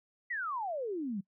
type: exponential sweep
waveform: sine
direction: down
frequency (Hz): 2021 to 182.7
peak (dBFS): -33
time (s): 0.3-1.21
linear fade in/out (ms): 10
effects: noise-tail reverb RT60 0.1 s tail -24 dB re dry